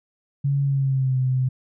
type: tone with pitch glide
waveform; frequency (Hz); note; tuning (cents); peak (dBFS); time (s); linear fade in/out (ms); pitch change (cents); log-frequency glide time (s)
sine; 140 to 129.12; C#3 to C3; +18 to -23; -18; 0.44-1.49; 10; -141; 0.63-1.18
effects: none